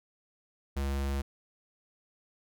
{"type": "tone", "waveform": "square", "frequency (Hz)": 69, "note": "C#2", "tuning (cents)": -7, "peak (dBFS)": -30, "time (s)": [0.76, 1.22], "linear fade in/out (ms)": 10, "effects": []}